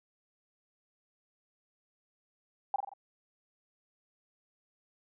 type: tone with echo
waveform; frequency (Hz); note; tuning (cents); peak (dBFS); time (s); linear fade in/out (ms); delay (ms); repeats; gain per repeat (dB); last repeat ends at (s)
sine; 798; G5; +31; -25; 2.74-2.76; 2; 44; 4; -5; 2.936
effects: none